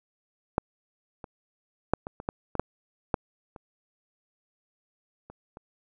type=clicks; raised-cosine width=1 ms; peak=-8 / -25 / -7 / -21 / -24 / -14 / -18 / -9 / -9 / -29 / -30 / -29 dBFS; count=12; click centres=0.581 / 1.242 / 1.936 / 2.069 / 2.201 / 2.289 / 2.553 / 2.596 / 3.142 / 3.562 / 5.3 / 5.571 s; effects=none